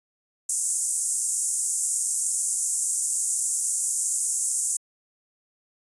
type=band-pass noise; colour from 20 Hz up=pink; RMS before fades=-26 dBFS; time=0.49-4.77 s; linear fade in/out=5 ms; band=7000 to 10000 Hz; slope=48 dB/octave; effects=resampled to 24000 Hz